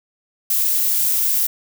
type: noise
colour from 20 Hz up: violet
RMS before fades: -18 dBFS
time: 0.5-1.47 s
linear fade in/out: 5 ms
effects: none